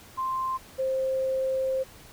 sine tone pair in turn, 1046.5 / 526.9 Hz, C6 / C5, 0 / +12 cents, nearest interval octave, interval 1188 cents, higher first, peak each -26 / -24 dBFS, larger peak second, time 0.17-0.58 / 0.78-1.84 s, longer second, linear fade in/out 20 ms, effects pink hiss -50 dBFS RMS until 2.12 s

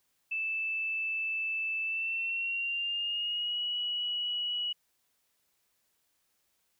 sine tone with pitch glide, 2637 to 2926 Hz, E7 to F#7, 0 to -20 cents, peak -30 dBFS, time 0.31-4.73 s, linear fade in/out 10 ms, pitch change +180 cents, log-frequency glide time 1.83-3.64 s, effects white hiss -75 dBFS RMS until 6.79 s

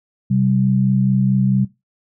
sine tone pair together, 129.68 / 194.3 Hz, C3 / G3, -15 / -15 cents, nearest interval perfect fifth, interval 700 cents, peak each -16 dBFS, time 0.3-1.65 s, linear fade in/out 10 ms, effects noise-tail reverb RT60 0.2 s tail -17 dB re dry

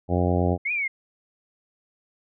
harmonic tone, 89 Hz, F2, 33 cents sharp, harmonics 1 / 2 / 3 / 4 / 5 / 6 / 7 / 8 / 9, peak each -23 / -26 / -28 / -29 / -30 / -31 / -31 / -32 / -33 dBFS, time 0.08-0.58 s, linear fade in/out 50 ms
sine exponential two-way sweep, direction up then down, 2083 to 2489 to 2083 Hz, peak -23 dBFS, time 0.65-0.88 s, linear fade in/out 10 ms, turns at 0.72 s
effects none

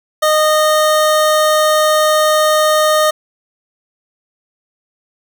25% pulse tone, 616 Hz, D#5, 17 cents flat, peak -6 dBFS, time 0.22-3.11 s, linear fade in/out 10 ms, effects none

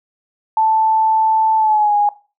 sine tone with pitch glide, 880 to 825.8 Hz, A5 to G#5, 0 to -10 cents, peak -11 dBFS, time 0.57-2.09 s, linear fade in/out 2 ms, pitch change -110 cents, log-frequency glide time 1.57-1.95 s, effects noise-tail reverb RT60 0.3 s tail -17 dB re dry

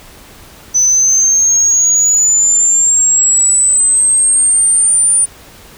sine exponential sweep, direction up, 6010 to 9360 Hz, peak -6 dBFS, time 0.74-5.26 s, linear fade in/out 20 ms, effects tanh soft clip ceiling -3 dBFS + pink hiss -38 dBFS RMS until 5.77 s

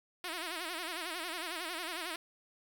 5% pulse tone with vibrato, 339.6 Hz, F4, 48 cents flat, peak -26 dBFS, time 0.24-2.16 s, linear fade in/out 2 ms, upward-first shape sine, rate 11 Hz, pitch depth 140 cents each way, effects 10-bit

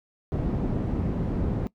white low-pass noise, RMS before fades -27 dBFS, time 0.32-1.67 s, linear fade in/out 0 ms, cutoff 230 Hz, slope 12 dB/octave, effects noise-tail reverb RT60 0.1 s tail -20 dB re dry

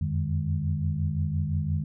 sine tone cluster, 85.6 / 91.4 / 151.1 / 203.6 Hz, F2 / F#2 / D3 / G#3, -34 / -21 / +50 / -34 cents, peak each -30 / -30 / -28 / -35 dBFS, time 0.01-1.84 s, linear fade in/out 5 ms, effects none

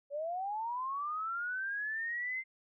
sine linear sweep, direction up, 554.4 to 2093 Hz, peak -34 dBFS, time 0.1-2.44 s, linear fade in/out 50 ms, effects none

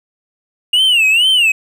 triangle tone with vibrato, 2811 Hz, F7, 11 cents sharp, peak -7 dBFS, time 0.73-1.52 s, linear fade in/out 5 ms, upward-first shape sine, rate 2.2 Hz, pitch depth 180 cents each way, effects none

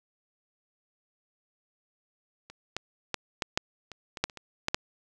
clicks, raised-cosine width 0.2 ms, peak -28 / -14 / -11 / -11 / -7 / -25 / -21 / -7 / -29 / -25 / -9 / -7 dBFS, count 12, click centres 2.5 / 2.766 / 3.143 / 3.422 / 3.575 / 3.917 / 4.172 / 4.24 / 4.298 / 4.373 / 4.684 / 4.745 s, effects none

